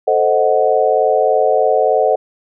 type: chord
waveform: sine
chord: A diminished seventh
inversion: none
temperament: equal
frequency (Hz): 440 / 523.3 / 622.3 / 740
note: A4 / C5 / Eb5 / Gb5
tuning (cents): 0 / 0 / 0 / 0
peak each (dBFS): -16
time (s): 0.07-2.16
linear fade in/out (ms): 10
effects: none